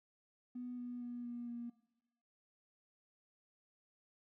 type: tone with pitch steps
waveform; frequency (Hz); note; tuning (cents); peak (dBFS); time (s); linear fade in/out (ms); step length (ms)
triangle; 246.9 / 244.5 / 242.1 / 239.7 / 237.4; B3 / B3 / B3 / A#3 / A#3; 0 / -17 / -34 / +48 / +32; -38; 0.55-1.7; 10; 230
effects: noise-tail reverb RT60 0.9 s tail -21 dB re dry + tanh soft clip ceiling -40 dBFS